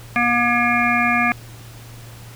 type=harmonic tone; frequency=239.6 Hz; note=A#3; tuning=48 cents sharp; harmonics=1 / 3 / 5 / 7 / 9 / 10; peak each=-22 / -22 / -22 / -22 / -22 / -22 dBFS; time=0.16-1.32 s; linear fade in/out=0 ms; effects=added 116 Hz sine -38 dBFS peak until 2.35 s + pink hiss -43 dBFS RMS until 2.35 s